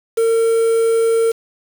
triangle tone with quantisation, 455.4 Hz, A#4, 40 cents flat, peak -10 dBFS, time 0.17-1.32 s, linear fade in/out 10 ms, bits 5, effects none

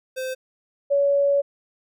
square / sine tone pair in turn, 518 / 563.9 Hz, C5 / C#5, -17 / +30 cents, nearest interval minor second, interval 147 cents, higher second, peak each -27 / -16 dBFS, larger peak second, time 0.16-0.35 / 0.9-1.42 s, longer second, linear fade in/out 20 ms, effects none

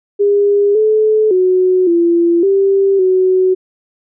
sine tone with pitch steps, 406 / 432 / 368.8 / 341 / 391.9 / 372.4 Hz, G#4 / A4 / F#4 / F4 / G4 / F#4, -39 / -32 / -6 / -41 / 0 / +11 cents, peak -8 dBFS, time 0.19-3.55 s, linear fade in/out 20 ms, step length 560 ms, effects none

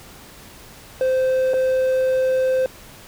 triangle tone with dropouts, 519 Hz, C5, 14 cents flat, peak -14 dBFS, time 1.01-2.66 s, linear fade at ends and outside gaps 1 ms, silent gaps 1.535-1.54 s, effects pink hiss -43 dBFS RMS until 3.07 s

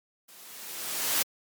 white noise with level ramp, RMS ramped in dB -52 to -24 dBFS, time 0.28-1.23 s, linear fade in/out 10 ms, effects high-pass 200 Hz 12 dB/octave + MP3 96 kbps

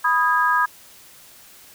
sine chord, G# minor, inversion first, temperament equal with one note detuned, 987.8 / 1244.5 / 1635.5 Hz, B5 / D#6 / G#6, 0 / 0 / -27 cents, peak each -20 dBFS, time 0.04-0.66 s, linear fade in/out 10 ms, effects white hiss -47 dBFS RMS until 1.74 s

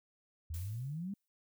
sine exponential sweep, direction up, 76.8 to 207.7 Hz, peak -37 dBFS, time 0.5-1.14 s, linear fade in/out 5 ms
blue noise with exponential decay, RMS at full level -49 dBFS, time 0.54-1.28 s, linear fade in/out 0 ms, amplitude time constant 160 ms
effects none

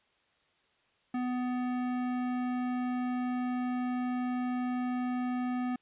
sine tone with hard clipping, 249.3 Hz, B3, 16 cents sharp, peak -32 dBFS, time 1.14-5.76 s, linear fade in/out 5 ms, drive 15 dB, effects white hiss -70 dBFS RMS until 5.81 s + resampled to 8000 Hz

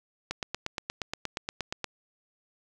click train, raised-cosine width 0.2 ms, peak -14 dBFS, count 14, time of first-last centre 0.31-1.843 s, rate 8.48 Hz, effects none

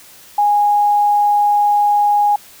sine tone, 825 Hz, G#5, 12 cents flat, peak -10 dBFS, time 0.38-2.36 s, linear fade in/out 5 ms, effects white hiss -42 dBFS RMS until 2.6 s

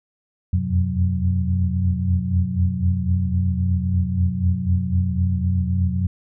sine tone cluster, 83.6 / 87.9 / 91.7 / 126.5 / 183 Hz, E2 / F2 / F#2 / B2 / F#3, +25 / +12 / -15 / +42 / -19 cents, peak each -27 / -22 / -22 / -28 / -24 dBFS, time 0.53-6.07 s, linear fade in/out 5 ms, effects none

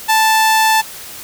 sawtooth tone, 880 Hz, A5, in tune, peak -6 dBFS, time 0.08-0.82 s, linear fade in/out 20 ms, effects white hiss -32 dBFS RMS until 1.23 s

